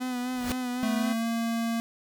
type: tone with vibrato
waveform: 45% pulse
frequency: 250 Hz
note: B3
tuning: 21 cents sharp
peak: -29 dBFS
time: 0-1.14 s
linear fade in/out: 20 ms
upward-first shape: sine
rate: 3.9 Hz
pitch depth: 33 cents each way
type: noise with exponential growth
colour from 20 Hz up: pink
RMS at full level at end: -29 dBFS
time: 0.29-0.52 s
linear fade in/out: 1 ms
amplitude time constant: 50 ms
type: tone with pitch glide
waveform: square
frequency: 220 to 229.9 Hz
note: A3 to A#3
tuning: 0 to -24 cents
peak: -27 dBFS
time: 0.83-1.8 s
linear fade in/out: 0 ms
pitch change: +76 cents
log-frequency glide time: 0.97-1.26 s
effects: none